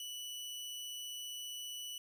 sawtooth tone with amplitude modulation, 2960 Hz, F#7, in tune, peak -38 dBFS, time 0-1.98 s, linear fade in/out 2 ms, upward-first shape sine, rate 135 Hz, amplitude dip 25%, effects none

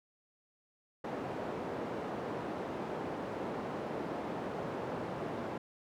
white band-pass noise, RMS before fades -39 dBFS, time 1.04-5.58 s, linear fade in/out 5 ms, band 150 to 640 Hz, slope 12 dB/octave, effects none

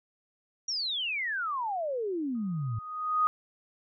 sine exponential sweep, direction down, 5800 to 103.83 Hz, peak -29 dBFS, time 0.68-2.79 s, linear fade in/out 5 ms
sine tone with exponential growth, 1244.5 Hz, D#6, in tune, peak -20 dBFS, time 2.35-3.27 s, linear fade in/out 0 ms, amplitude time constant 200 ms
effects none

